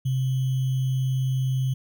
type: tone with sample-and-hold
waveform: sine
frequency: 130.81 Hz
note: C3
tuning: in tune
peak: -21 dBFS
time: 0.05-1.74 s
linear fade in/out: 10 ms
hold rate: 3150 Hz
effects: none